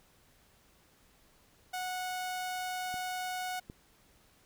sawtooth tone, 735 Hz, F#5, 12 cents flat, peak -31 dBFS, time 1.73-3.6 s, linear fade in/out 10 ms
clicks, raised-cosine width 3 ms, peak -35 / -31 dBFS, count 2, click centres 2.942 / 3.699 s
effects pink hiss -65 dBFS RMS until 4.45 s

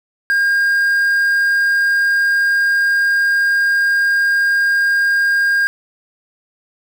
triangle tone with quantisation, 1613 Hz, G6, 49 cents sharp, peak -10 dBFS, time 0.3-5.67 s, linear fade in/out 0 ms, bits 6, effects none

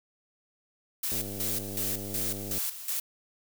blue noise with tremolo, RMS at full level -31 dBFS, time 1.03-3 s, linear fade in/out 5 ms, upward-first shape square, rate 2.7 Hz, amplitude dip 70%
click train, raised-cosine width 2 ms, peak -27 dBFS, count 147, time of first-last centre 1.12-2.58 s, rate 100 Hz
effects none

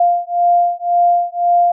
sine beating tone pair, 698 / 699.9 Hz, F5 / F5, -1 / +4 cents, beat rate 1.9 Hz, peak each -14 dBFS, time 0-1.72 s, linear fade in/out 5 ms, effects none

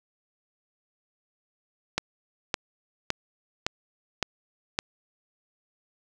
click train, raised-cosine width 0.2 ms, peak -7 dBFS, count 6, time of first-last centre 1.98-4.789 s, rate 1.78 Hz, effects none

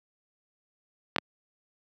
clicks, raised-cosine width 0.3 ms, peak -8 dBFS, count 2, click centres 1.162 / 1.184 s, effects high-pass 150 Hz 12 dB/octave

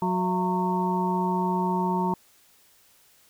harmonic tone with a mistuned harmonic, 182.9 Hz, F#3, 20 cents flat, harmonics 1 / 2 / 4 / 5 / 6, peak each -26 / -30 / -37 / -26 / -37 dBFS, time 0.02-2.14 s, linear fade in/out 2 ms, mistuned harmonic 4, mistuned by -130 cents, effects white hiss -59 dBFS RMS until 3.29 s

